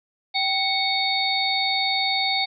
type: harmonic tone with a mistuned harmonic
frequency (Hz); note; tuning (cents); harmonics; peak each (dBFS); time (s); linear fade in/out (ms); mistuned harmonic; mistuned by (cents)
740; F#5; 0; 1 / 3 / 5 / 6; -26 / -26 / -25 / -26; 0.34-2.46; 20; 1; +82
effects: none